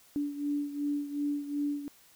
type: beating tone pair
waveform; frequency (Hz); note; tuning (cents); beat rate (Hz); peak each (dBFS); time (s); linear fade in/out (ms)
sine; 288.8 / 291.5; D4 / D4; -29 / -13; 2.7; -31 / -36; 0.16-1.88; 0
effects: white hiss -60 dBFS RMS until 2.15 s